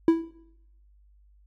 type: tone with exponential decay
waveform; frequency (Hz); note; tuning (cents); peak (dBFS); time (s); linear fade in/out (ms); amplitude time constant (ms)
triangle; 329; E4; -3; -10; 0.08-0.31; 2; 48
effects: noise-tail reverb RT60 0.8 s tail -19 dB re dry + added 50 Hz sine -55 dBFS peak until 1.46 s